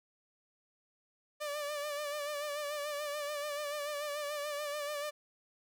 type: tone with vibrato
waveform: sawtooth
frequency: 587.3 Hz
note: D5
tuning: in tune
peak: -32 dBFS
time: 1.4-5.11 s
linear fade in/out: 20 ms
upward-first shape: sine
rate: 6.9 Hz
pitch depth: 48 cents each way
effects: none